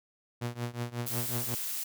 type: tone with tremolo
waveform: sawtooth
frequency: 120 Hz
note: B2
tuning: 49 cents flat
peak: -26 dBFS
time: 0.41-1.55 s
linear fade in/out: 10 ms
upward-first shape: triangle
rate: 5.5 Hz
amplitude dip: 95%
type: noise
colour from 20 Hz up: blue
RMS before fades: -35 dBFS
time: 1.06-1.84 s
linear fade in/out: 10 ms
effects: none